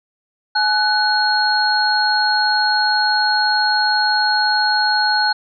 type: tone cluster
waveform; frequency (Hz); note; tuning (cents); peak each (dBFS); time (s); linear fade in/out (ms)
sine; 846 / 1492 / 4275; G#5 / F#6 / C8; +32 / +14 / +36; -18; 0.55-5.33; 10
effects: none